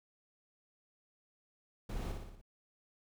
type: noise with echo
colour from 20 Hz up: brown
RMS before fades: -39 dBFS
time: 1.89-2.12 s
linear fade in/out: 5 ms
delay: 59 ms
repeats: 5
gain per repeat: -4 dB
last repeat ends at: 2.415 s
effects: none